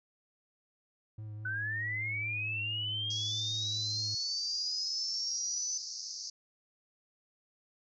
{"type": "tone with vibrato", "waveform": "triangle", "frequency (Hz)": 106.9, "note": "A2", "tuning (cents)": -49, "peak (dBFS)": -38, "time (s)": [1.18, 4.15], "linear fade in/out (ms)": 5, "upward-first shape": "triangle", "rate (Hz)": 4.7, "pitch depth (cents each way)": 28}
{"type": "linear sweep", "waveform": "sine", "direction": "up", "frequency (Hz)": [1487, 6100], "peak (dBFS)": -33, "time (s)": [1.45, 5.78], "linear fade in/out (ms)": 5}
{"type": "band-pass noise", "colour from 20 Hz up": "pink", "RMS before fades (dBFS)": -42, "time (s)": [3.1, 6.3], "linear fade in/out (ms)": 5, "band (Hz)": [4600, 6300], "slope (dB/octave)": 96}
{"effects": []}